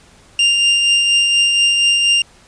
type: tone with tremolo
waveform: 40% pulse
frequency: 2794 Hz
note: F7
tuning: in tune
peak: -8 dBFS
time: 0.39-2.22 s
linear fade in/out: 2 ms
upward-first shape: triangle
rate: 4.2 Hz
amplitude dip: 35%
effects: pink hiss -47 dBFS RMS until 2.47 s + resampled to 22050 Hz